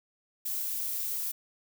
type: noise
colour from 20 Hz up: violet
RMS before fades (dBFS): -33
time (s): 0.45-1.32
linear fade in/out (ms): 10
effects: none